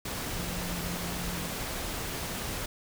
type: tone in noise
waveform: sine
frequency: 175.3 Hz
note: F3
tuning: 7 cents sharp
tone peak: -37 dBFS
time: 0.36-1.48 s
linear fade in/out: 5 ms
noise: pink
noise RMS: -35 dBFS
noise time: 0.05-2.66 s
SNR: -5 dB
effects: none